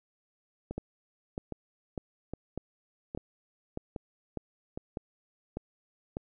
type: two click trains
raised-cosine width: 2 ms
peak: -23 / -21 dBFS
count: 6 / 10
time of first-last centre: 0.71-4.775 / 0.78-6.169 s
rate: 1.23 / 1.67 Hz
effects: none